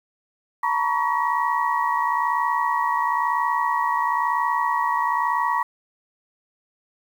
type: tone cluster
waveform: sine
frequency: 907 / 968 / 1123 / 1909 Hz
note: A#5 / B5 / C#6 / A#6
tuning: -48 / -35 / +22 / +41 cents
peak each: -26 / -23 / -24 / -29 dBFS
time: 0.63-5.63 s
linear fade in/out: 5 ms
effects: 8-bit